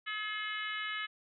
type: harmonic tone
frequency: 426.4 Hz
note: G#4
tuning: 46 cents sharp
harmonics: 3 / 4 / 5 / 6 / 7 / 8 / 9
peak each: -42 / -40 / -40 / -49 / -42 / -51 / -50 dBFS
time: 0.06-1.07 s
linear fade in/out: 20 ms
effects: none